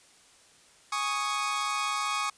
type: chord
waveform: sawtooth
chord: Ab suspended fourth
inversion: none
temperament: equal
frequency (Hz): 830.6 / 1108.7 / 1244.5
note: Ab5 / Db6 / Eb6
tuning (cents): 0 / 0 / 0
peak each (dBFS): -33 / -27 / -28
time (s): 0.92-2.3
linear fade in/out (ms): 5
effects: white hiss -58 dBFS RMS until 2.37 s + resampled to 22050 Hz